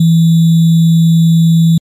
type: tone with sample-and-hold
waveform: sine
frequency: 164.81 Hz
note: E3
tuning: in tune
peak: -4 dBFS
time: 0-1.78 s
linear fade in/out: 5 ms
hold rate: 3675 Hz
effects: MP3 64 kbps